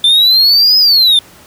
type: exponential two-way sweep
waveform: triangle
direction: up then down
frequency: 3534 to 5110 to 3534 Hz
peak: -4 dBFS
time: 0.04-1.19 s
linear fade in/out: 2 ms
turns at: 0.78 s
effects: pink hiss -40 dBFS RMS until 1.46 s + high-pass 60 Hz 12 dB/octave